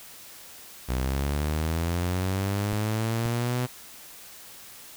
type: linear sweep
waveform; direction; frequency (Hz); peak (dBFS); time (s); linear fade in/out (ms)
sawtooth; up; 61.74 to 126.1; -21; 0.88-3.67; 20
type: clicks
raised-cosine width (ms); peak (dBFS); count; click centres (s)
5; -24; 2; 2.73 / 3.259
effects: white hiss -46 dBFS RMS until 4.96 s